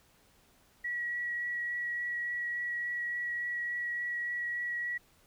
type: tone with vibrato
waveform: sine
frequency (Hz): 1924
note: B6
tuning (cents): -46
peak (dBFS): -32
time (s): 0.84-4.98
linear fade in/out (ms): 10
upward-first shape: sine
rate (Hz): 3.5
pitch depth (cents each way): 9
effects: pink hiss -65 dBFS RMS until 5.26 s